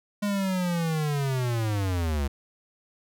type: linear sweep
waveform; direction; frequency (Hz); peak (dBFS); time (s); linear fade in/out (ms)
square; down; 207.7 to 66.9; -25; 0.22-2.28; 10
effects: none